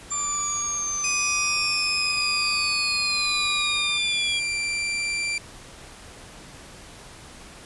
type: exponential sweep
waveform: sine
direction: down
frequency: 7280 to 3293 Hz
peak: -25 dBFS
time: 0.1-4.4 s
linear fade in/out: 20 ms
type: tone with tremolo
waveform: 40% pulse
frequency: 1174.7 Hz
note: D6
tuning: in tune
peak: -29 dBFS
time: 0.11-3.98 s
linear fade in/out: 10 ms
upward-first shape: sine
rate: 0.97 Hz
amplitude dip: 45%
type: tone with pitch glide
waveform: sawtooth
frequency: 2496 to 2356 Hz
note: D#7 to D7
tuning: +5 to +5 cents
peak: -21 dBFS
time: 1.04-5.38 s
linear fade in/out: 2 ms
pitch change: -100 cents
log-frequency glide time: 2.75-4.58 s
effects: pink hiss -44 dBFS RMS until 7.65 s + resampled to 24000 Hz